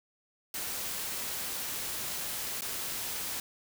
white noise with dropouts, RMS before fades -36 dBFS, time 0.54-3.4 s, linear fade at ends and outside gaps 2 ms, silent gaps 2.609-2.619 s, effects none

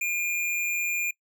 square tone with amplitude modulation, 2413 Hz, D7, 46 cents sharp, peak -24 dBFS, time 0.01-1.11 s, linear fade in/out 5 ms, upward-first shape sine, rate 170 Hz, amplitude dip 40%, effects noise-tail reverb RT60 0.1 s tail -24 dB re dry

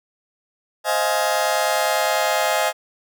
sawtooth chord, F minor seventh, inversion second, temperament just, 523.8 / 628.6 / 698.5 / 838.1 Hz, C5 / Eb5 / F5 / Ab5, +2 / +18 / 0 / +16 cents, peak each -22 / -18 / -21 / -19 dBFS, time 0.84-2.73 s, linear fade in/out 50 ms, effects none

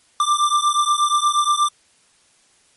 square beating tone pair, 1180 / 1188.4 Hz, D6 / D6, +8 / +20 cents, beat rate 8.4 Hz, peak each -19 dBFS, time 0.2-1.69 s, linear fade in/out 2 ms, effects white hiss -57 dBFS RMS until 2.76 s + MP3 48 kbps

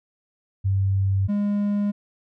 sine / triangle tone pair in turn, 97.2 / 204.5 Hz, G2 / G#3, -14 / -26 cents, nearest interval octave + minor second, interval 1288 cents, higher second, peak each -18 dBFS, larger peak neither, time 0.64-1.28 / 1.28-1.92 s, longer neither, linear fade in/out 20 ms, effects none

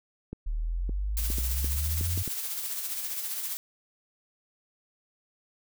clicks, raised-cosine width 3 ms, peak -23 dBFS, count 8, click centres 0.33 / 0.894 / 1.303 / 1.384 / 1.645 / 2.011 / 2.176 / 2.277 s
sine exponential sweep, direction up, 36.88 to 91.6 Hz, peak -27 dBFS, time 0.46-2.23 s, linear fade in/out 10 ms
blue noise with tremolo, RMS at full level -32 dBFS, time 1.17-3.57 s, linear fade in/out 0 ms, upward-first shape sine, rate 15 Hz, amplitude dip 40%
effects none

